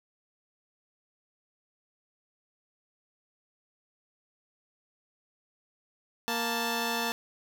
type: tone pair together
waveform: 10% pulse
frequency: 233.1 / 880.1 Hz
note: A#3 / A5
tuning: 0 / 0 cents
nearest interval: octave + major seventh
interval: 2300 cents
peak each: -23 dBFS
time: 6.28-7.12 s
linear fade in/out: 0 ms
effects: none

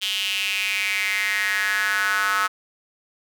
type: tone with high-pass filter sweep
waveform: square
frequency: 99.1 Hz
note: G2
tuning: 19 cents sharp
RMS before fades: -23 dBFS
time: 0.01-2.48 s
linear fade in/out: 20 ms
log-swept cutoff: 3100 to 1300 Hz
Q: 5.5
effects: none

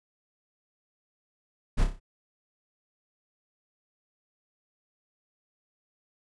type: noise with echo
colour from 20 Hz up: brown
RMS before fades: -22 dBFS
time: 1.77-1.85 s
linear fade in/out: 20 ms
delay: 30 ms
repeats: 5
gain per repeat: -6 dB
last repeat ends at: 2 s
effects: resampled to 24000 Hz

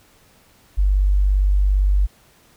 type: tone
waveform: sine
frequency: 48.75 Hz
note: G1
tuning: 9 cents flat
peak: -13 dBFS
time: 0.77-2.07 s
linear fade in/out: 20 ms
effects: pink hiss -54 dBFS RMS until 2.56 s

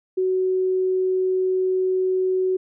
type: tone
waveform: sine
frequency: 373 Hz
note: F#4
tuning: 14 cents sharp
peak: -18 dBFS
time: 0.17-2.57 s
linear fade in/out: 10 ms
effects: none

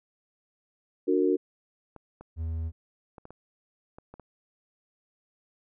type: chord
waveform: sine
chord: D augmented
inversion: none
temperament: just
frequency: 293.7 / 367.1 / 458.9 Hz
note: D4 / F#4 / A#4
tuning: 0 / -14 / -27 cents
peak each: -26 / -24 / -27 dBFS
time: 1.07-1.37 s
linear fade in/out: 20 ms
type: clicks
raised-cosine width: 1 ms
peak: -31 dBFS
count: 8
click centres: 1.963 / 2.21 / 3.182 / 3.254 / 3.306 / 3.985 / 4.14 / 4.197 s
type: tone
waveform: triangle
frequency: 81.2 Hz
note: E2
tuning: 26 cents flat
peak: -27 dBFS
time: 2.36-2.72 s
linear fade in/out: 50 ms
effects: none

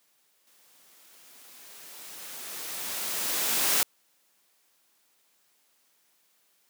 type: noise with exponential growth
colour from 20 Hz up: white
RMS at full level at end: -23 dBFS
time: 0.47-3.83 s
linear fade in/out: 1 ms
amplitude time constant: 730 ms
effects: white hiss -68 dBFS RMS until 6.69 s + high-pass 200 Hz 12 dB/octave

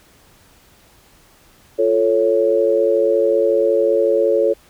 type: chord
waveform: sine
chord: F augmented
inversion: none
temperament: equal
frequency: 349.2 / 440 / 554.4 Hz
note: F4 / A4 / C#5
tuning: 0 / 0 / 0 cents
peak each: -20 / -16 / -16 dBFS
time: 1.78-4.54 s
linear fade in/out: 20 ms
effects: pink hiss -51 dBFS RMS until 4.69 s

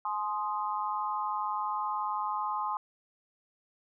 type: chord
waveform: sine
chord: Ab major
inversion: none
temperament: equal with one note detuned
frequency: 847.1 / 1046.5 / 1244.5 Hz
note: Ab5 / C6 / Eb6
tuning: +34 / 0 / 0 cents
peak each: -34 / -33 / -36 dBFS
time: 0.05-2.77 s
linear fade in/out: 2 ms
effects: none

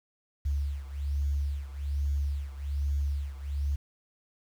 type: beating tone pair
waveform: sine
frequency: 70.6 / 71.8 Hz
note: C#2 / D2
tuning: +32 / -39 cents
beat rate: 1.2 Hz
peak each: -29 / -32 dBFS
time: 0.45-3.76 s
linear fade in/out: 10 ms
effects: tanh soft clip ceiling -20 dBFS + 9-bit

